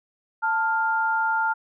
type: tone pair together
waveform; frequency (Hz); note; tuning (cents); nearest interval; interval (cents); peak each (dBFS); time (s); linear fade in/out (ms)
sine; 887.6 / 1400; A5 / F6; +15 / +4; minor sixth; 789; -23; 0.42-1.54; 20
effects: none